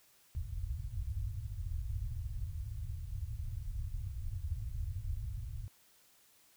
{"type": "low-pass noise", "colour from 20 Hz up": "white", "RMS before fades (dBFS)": -39, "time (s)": [0.35, 5.68], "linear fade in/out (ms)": 0, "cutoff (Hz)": 110, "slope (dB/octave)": 48, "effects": ["white hiss -66 dBFS RMS until 6.56 s"]}